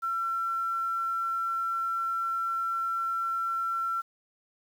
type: tone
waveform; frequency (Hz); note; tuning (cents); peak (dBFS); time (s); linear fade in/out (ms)
sine; 1352; E6; +43; -27; 0.02-4.02; 20
effects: 9-bit